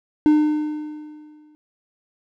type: tone with exponential decay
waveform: triangle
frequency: 302.8 Hz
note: D#4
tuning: 47 cents flat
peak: -8 dBFS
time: 0.26-1.55 s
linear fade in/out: 0 ms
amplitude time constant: 280 ms
effects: none